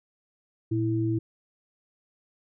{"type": "tone pair together", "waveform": "sine", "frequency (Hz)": [115.4, 328.2], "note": ["A#2", "E4"], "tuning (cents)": [-17, -8], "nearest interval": "octave + tritone", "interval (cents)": 1809, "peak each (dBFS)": -26, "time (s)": [0.71, 1.19], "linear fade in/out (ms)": 10, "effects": []}